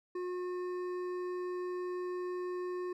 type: tone with hard clipping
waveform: triangle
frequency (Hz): 360.6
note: F#4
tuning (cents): -45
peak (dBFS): -37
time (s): 0.15-2.93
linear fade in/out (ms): 5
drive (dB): 13
effects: none